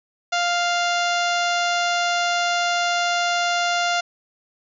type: harmonic tone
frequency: 698.5 Hz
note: F5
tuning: in tune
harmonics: 1 / 2 / 3 / 4 / 5 / 6 / 7 / 8 / 9 / 10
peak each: -22 / -24 / -30 / -29 / -31 / -33 / -35 / -36 / -37 / -38 dBFS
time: 0.32-4.01 s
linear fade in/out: 10 ms
effects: none